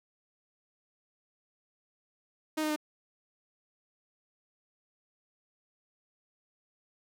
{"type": "tone with pitch steps", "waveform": "sawtooth", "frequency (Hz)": [311.1, 307, 302.9], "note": ["D#4", "D#4", "D#4"], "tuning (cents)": [0, -23, -46], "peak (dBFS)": -25, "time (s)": [2.57, 2.762], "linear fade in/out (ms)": 10, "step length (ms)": 64, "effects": []}